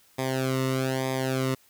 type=tone with flanger; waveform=sawtooth; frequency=131.4 Hz; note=C3; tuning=8 cents sharp; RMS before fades=-27 dBFS; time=0.18-1.55 s; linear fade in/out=10 ms; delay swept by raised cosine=0.7 to 1.25 ms; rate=1.1 Hz; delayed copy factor=-1; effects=white hiss -60 dBFS RMS until 1.69 s